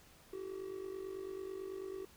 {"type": "tone with amplitude modulation", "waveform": "triangle", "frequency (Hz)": 381.8, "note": "G4", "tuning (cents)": -46, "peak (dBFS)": -36, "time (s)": [0.33, 2.05], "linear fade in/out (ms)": 5, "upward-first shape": "sine", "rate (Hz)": 49.1, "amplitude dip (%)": 75, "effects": ["pink hiss -62 dBFS RMS until 2.16 s"]}